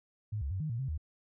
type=tone with pitch steps; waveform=sine; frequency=106 / 69.5 / 94.5 / 154.8 / 116.4 / 133.1 / 77.2 Hz; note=G#2 / C#2 / F#2 / D#3 / A#2 / C3 / D#2; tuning=+36 / +5 / +37 / -9 / -2 / +30 / -13 cents; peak=-32 dBFS; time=0.32-0.978 s; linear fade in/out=10 ms; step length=94 ms; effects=none